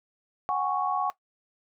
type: chord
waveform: sine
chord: F# suspended second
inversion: none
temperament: equal with one note detuned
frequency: 740 / 818.2 / 1108.7 Hz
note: F#5 / G#5 / C#6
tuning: 0 / -26 / 0 cents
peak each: -29 / -30 / -28 dBFS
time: 0.49-1.1 s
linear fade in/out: 0 ms
effects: noise-tail reverb RT60 0.1 s tail -18 dB re dry